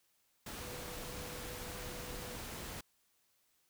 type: tone in noise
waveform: sine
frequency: 493.9 Hz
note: B4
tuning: in tune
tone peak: -51 dBFS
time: 0.59-2.36 s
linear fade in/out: 5 ms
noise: pink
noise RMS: -45 dBFS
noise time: 0.46-2.81 s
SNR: -9 dB
effects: white hiss -75 dBFS RMS until 3.69 s